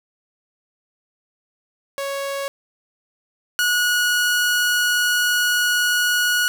sawtooth tone pair in turn, 554.4 / 1457.2 Hz, C#5 / F#6, 0 / -27 cents, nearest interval octave + perfect fourth, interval 1673 cents, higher second, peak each -20 / -13 dBFS, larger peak second, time 1.98-2.48 / 3.59-6.48 s, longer second, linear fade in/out 0 ms, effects none

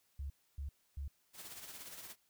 sine tone bursts, 70.2 Hz, C#2, 22 cents sharp, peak -39 dBFS, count 3, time 0.19-1.08 s, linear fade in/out 5 ms, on 110 ms, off 280 ms
white noise with tremolo, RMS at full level -48 dBFS, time 1.33-2.16 s, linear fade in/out 50 ms, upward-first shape sine, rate 17 Hz, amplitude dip 50%
effects white hiss -75 dBFS RMS until 2.29 s

